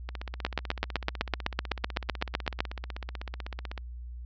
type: two click trains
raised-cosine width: 0.3 ms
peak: -10 / -21 dBFS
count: 18 / 60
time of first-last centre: 0.45-2.605 / 0.09-3.777 s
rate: 7.89 / 16 Hz
effects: added 60 Hz sine -38 dBFS peak until 4.25 s + resampled to 16000 Hz